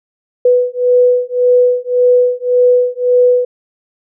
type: beating tone pair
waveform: sine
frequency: 493.9 / 495.7 Hz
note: B4 / B4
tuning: 0 / +6 cents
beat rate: 1.8 Hz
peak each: -11 dBFS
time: 0.45-3.45 s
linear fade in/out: 5 ms
effects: none